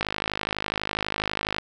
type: click train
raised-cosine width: 0.3 ms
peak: -9 dBFS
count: 83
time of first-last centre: 0.01-1.584 s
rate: 52.1 Hz
effects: none